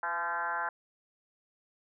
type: tone with frequency modulation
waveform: sine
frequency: 1200 Hz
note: D6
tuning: 37 cents sharp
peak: -30 dBFS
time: 0.03-0.69 s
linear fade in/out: 2 ms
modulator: 174 Hz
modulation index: 2.7
effects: none